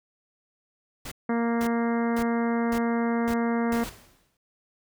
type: noise bursts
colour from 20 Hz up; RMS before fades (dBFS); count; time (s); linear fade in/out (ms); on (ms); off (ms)
pink; -37; 6; 1.05-3.896; 5; 66; 490
type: harmonic tone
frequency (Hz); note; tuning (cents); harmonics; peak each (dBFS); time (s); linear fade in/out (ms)
233.1; A#3; 0; 1 / 2 / 3 / 4 / 5 / 6 / 7 / 8 / 9; -24 / -30 / -34 / -36 / -38 / -40 / -41 / -42 / -43; 1.29-3.84; 5
type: noise with exponential decay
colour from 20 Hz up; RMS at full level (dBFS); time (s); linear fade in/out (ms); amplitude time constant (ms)
pink; -35; 3.72-4.37; 2; 140
effects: none